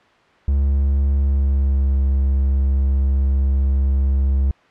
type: tone with pitch glide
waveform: triangle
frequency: 69.3 to 67.68 Hz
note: C#2 to C#2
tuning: 0 to -41 cents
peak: -12 dBFS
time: 0.48-4.51 s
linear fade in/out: 0 ms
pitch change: -41 cents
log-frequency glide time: 1.14-1.96 s
effects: white hiss -52 dBFS RMS until 4.7 s + low-pass 2000 Hz 12 dB/octave